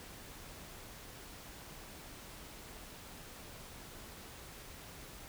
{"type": "silence", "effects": ["pink hiss -51 dBFS RMS until 5.28 s"]}